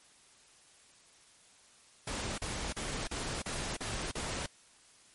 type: noise bursts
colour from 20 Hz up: pink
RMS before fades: -37 dBFS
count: 7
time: 2.07-4.462 s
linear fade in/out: 5 ms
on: 310 ms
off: 37 ms
effects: white hiss -61 dBFS RMS until 5.14 s + MP3 48 kbps